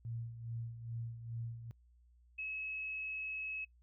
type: tone with tremolo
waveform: sine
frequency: 115.9 Hz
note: A#2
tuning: 10 cents flat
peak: -38 dBFS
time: 0.05-1.71 s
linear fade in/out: 0 ms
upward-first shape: sine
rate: 2.4 Hz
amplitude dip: 65%
type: tone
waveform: sine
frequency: 2575 Hz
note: E7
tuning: 41 cents flat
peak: -39 dBFS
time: 2.38-3.65 s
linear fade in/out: 10 ms
effects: noise-tail reverb RT60 0.1 s tail -23 dB re dry + added 60 Hz sine -63 dBFS peak until 3.82 s